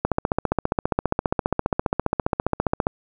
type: click train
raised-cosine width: 1 ms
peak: -5 dBFS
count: 43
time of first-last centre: 0.05-2.869 s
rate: 14.9 Hz
effects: none